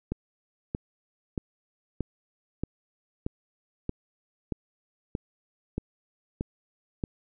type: click train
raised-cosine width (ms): 3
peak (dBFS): -16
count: 12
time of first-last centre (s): 0.12-7.038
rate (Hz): 1.59
effects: none